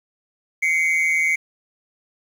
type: tone pair together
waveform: triangle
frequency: 2083 / 2244 Hz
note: C7 / C#7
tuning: -8 / +21 cents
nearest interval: minor second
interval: 129 cents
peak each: -18 dBFS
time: 0.62-1.36 s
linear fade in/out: 10 ms
effects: 8-bit